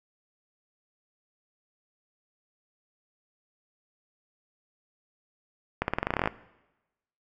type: accelerating click train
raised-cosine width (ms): 0.5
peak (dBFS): -10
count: 14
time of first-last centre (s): 5.82-6.275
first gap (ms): 61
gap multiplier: 0.9
effects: noise-tail reverb RT60 1.0 s tail -19 dB re dry